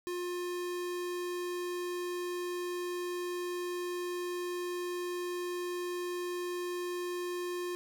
square tone, 355 Hz, F4, 28 cents sharp, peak -35 dBFS, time 0.07-7.75 s, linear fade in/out 0 ms, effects none

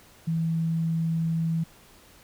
sine tone, 163.7 Hz, E3, 12 cents flat, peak -23 dBFS, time 0.27-1.64 s, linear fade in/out 10 ms, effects pink hiss -54 dBFS RMS until 2.23 s

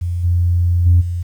sine tone with level steps, 87.31 Hz, F2, in tune, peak -17 / -11 / -6 / -18 dBFS, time 0.01-1.23 s, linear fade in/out 10 ms, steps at 0.23 / 0.85 / 1 s, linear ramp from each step 20 ms, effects tanh soft clip ceiling -3 dBFS + 8-bit

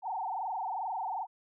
sine tone with frequency modulation, 831 Hz, G#5, 1 cent sharp, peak -32 dBFS, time 0.02-1.27 s, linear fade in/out 50 ms, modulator 22.5 Hz, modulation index 4.4, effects none

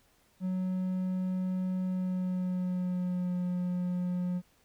triangle tone with pitch glide, 185 to 179.22 Hz, F#3 to F3, 0 to +45 cents, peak -27 dBFS, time 0.4-4.42 s, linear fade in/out 50 ms, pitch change -55 cents, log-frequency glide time 1.84-3.36 s, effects pink hiss -67 dBFS RMS until 4.64 s

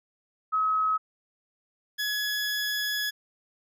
sine / 20% pulse tone pair in turn, 1279 / 1688.2 Hz, D#6 / G#6, +47 / +28 cents, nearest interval perfect fourth, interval 481 cents, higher second, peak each -22 dBFS, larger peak neither, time 0.52-0.98 / 1.98-3.11 s, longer second, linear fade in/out 20 ms, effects none

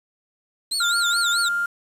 30% pulse tone with vibrato, 3951 Hz, B7, in tune, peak -19 dBFS, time 0.71-1.49 s, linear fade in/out 10 ms, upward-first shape sine, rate 4.7 Hz, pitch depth 200 cents each way
sine tone, 1400 Hz, F6, 4 cents sharp, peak -20 dBFS, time 0.8-1.66 s, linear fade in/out 5 ms
clicks, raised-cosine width 0.2 ms, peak -26 dBFS, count 3, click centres 1.132 / 1.167 / 1.33 s
effects resampled to 32000 Hz + 7-bit

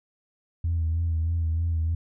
sine tone with vibrato, 82.41 Hz, E2, in tune, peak -21 dBFS, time 0.64-1.95 s, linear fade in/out 5 ms, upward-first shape sine, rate 3.2 Hz, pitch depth 42 cents each way, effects tanh soft clip ceiling -19 dBFS

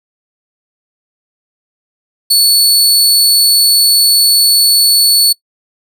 sawtooth tone, 4435 Hz, C#8, in tune, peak -3 dBFS, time 2.3-5.33 s, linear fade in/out 10 ms, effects noise-tail reverb RT60 0.1 s tail -23 dB re dry

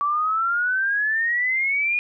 sine exponential sweep, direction up, 1144 to 2459 Hz, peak -19 dBFS, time 0.01-1.99 s, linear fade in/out 0 ms, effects none

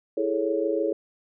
sine chord, A major seventh, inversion second, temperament equal with one note detuned, 329.6 / 413.6 / 440 / 554.4 Hz, E4 / G#4 / A4 / C#5, 0 / -7 / 0 / 0 cents, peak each -28 dBFS, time 0.17-0.93 s, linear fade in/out 5 ms, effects none

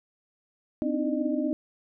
sine tone cluster, 255.7 / 280.8 / 303.5 / 319.2 / 607 Hz, C4 / C#4 / D#4 / D#4 / D#5, -40 / +22 / -43 / +44 / -43 cents, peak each -29 / -34 / -29 / -34 / -33 dBFS, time 0.82-1.53 s, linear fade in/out 0 ms, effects none

